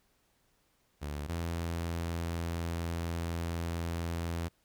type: tone pair in turn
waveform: sawtooth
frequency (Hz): 73.42 / 84.2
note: D2 / E2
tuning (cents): 0 / +37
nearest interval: major second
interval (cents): 237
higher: second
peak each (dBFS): -32 / -29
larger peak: second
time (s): 1.01-1.28 / 1.28-4.49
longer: second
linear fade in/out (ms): 20
effects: pink hiss -72 dBFS RMS until 4.64 s